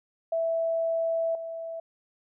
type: tone with level steps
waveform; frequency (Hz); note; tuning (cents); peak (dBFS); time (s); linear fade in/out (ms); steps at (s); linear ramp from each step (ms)
sine; 659; E5; -1; -24 / -33; 0.32-1.8; 5; 1.35; 2
effects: none